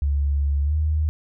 sine tone with pitch glide, 71 to 76.98 Hz, C#2 to D#2, +42 to -18 cents, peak -18 dBFS, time 0.02-1.09 s, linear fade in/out 0 ms, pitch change +140 cents, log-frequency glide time 0.63-0.75 s, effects none

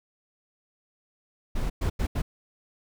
brown noise bursts at uneven times, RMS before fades -26 dBFS, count 4, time 1.55-1.7 / 1.81-1.9 / 1.99-2.07 / 2.15-2.22 s, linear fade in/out 10 ms, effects none

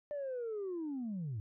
sine linear sweep, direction down, 595 to 98 Hz, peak -35 dBFS, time 0.11-1.4 s, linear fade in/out 0 ms, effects tanh soft clip ceiling -34 dBFS

